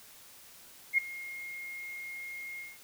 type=tone with ADSR envelope; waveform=sine; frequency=2142 Hz; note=C7; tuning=40 cents sharp; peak=-20 dBFS; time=0.93-2.79 s; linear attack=50 ms; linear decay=7 ms; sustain=-19 dB; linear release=200 ms; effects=white hiss -54 dBFS RMS until 2.83 s